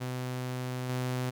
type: tone with level steps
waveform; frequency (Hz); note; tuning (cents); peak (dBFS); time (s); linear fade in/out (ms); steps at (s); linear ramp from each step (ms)
sawtooth; 126.7; B2; +45; -29 / -26; 0-1.31; 20; 0.89; 5
effects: none